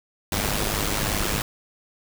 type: noise with amplitude modulation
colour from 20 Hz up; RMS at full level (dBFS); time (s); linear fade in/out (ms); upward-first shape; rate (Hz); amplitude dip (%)
pink; -22; 0.32-1.42; 2; sine; 103; 65
effects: none